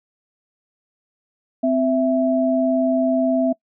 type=tone pair together; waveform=sine; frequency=258.5 / 660 Hz; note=C4 / E5; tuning=-21 / +2 cents; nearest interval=octave + major third; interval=1623 cents; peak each=-18 dBFS; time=1.63-3.53 s; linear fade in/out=10 ms; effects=noise-tail reverb RT60 0.1 s tail -24 dB re dry